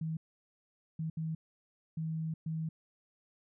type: tone bursts at uneven times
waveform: sine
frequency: 160.1 Hz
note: D#3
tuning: 50 cents sharp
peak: -33 dBFS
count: 5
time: 0.01-0.17 / 0.99-1.1 / 1.17-1.35 / 1.97-2.34 / 2.46-2.69 s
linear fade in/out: 5 ms
effects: none